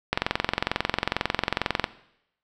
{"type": "click train", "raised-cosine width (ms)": 0.3, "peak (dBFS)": -5, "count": 39, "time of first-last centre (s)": [0.13, 1.842], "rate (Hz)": 22.2, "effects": ["noise-tail reverb RT60 0.8 s tail -17 dB re dry"]}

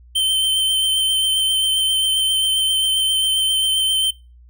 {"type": "tone with vibrato", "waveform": "square", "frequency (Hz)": 3098, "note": "G7", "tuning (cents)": -21, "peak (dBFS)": -16, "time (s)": [0.15, 4.11], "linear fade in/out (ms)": 10, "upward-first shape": "sine", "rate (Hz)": 7.5, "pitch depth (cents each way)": 14, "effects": ["noise-tail reverb RT60 0.3 s tail -23 dB re dry", "added 60 Hz sine -43 dBFS peak until 4.49 s"]}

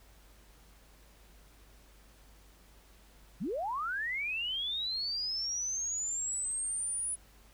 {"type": "linear sweep", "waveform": "sine", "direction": "up", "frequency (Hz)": [138.59, 9956], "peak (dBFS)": -32, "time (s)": [3.4, 7.16], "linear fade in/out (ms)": 20, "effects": ["added 50 Hz sine -58 dBFS peak until 7.53 s", "pink hiss -62 dBFS RMS until 7.53 s"]}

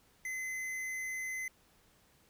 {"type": "tone with hard clipping", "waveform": "triangle", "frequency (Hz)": 2044, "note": "C7", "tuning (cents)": -41, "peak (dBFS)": -38, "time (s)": [0.25, 1.48], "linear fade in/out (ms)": 2, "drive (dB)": 16, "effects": ["pink hiss -67 dBFS RMS until 2.29 s"]}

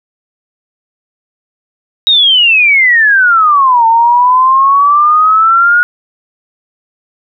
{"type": "exponential two-way sweep", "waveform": "sine", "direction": "down then up", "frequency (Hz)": [3819, 900, 1451], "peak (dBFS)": -4, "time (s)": [2.07, 5.83], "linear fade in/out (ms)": 0, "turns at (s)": 3.86, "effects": []}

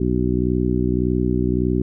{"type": "harmonic tone", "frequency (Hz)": 61.74, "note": "B1", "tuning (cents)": 0, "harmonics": [1, 2, 3, 4, 5, 6], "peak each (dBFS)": [-24, -24, -24, -24, -24, -24], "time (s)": [0, 1.82], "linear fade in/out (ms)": 5, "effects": []}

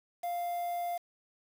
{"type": "tone with quantisation", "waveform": "triangle", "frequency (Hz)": 699, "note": "F5", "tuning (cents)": 1, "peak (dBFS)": -30, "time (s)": [0.23, 0.98], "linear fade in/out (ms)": 10, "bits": 8, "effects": []}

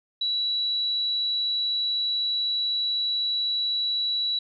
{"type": "tone", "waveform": "sine", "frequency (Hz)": 3924, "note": "B7", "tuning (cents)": -12, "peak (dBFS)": -23, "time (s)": [0.21, 4.39], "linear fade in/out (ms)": 5, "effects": []}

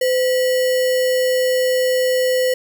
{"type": "tone with sample-and-hold", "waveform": "sine", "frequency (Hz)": 510, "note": "C5", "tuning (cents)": -44, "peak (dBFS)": -14, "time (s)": [0.01, 2.54], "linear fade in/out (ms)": 5, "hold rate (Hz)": 2450, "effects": []}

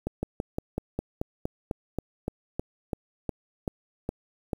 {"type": "slowing click train", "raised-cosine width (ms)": 2, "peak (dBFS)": -15, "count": 17, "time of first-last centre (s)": [0.07, 4.532], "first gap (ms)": 160, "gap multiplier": 1.07, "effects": ["8-bit"]}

